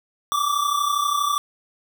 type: tone pair together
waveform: square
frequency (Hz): 1154 / 1186.4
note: D6 / D6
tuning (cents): -31 / +17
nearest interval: unison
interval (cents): 48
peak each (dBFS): -22 / -25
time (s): 0.32-1.38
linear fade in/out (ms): 0
effects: none